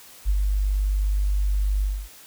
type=tone with ADSR envelope; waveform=sine; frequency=49.56 Hz; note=G1; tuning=20 cents sharp; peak=-16 dBFS; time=0.25-2.09 s; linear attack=41 ms; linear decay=44 ms; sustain=-3 dB; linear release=260 ms; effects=white hiss -47 dBFS RMS until 2.26 s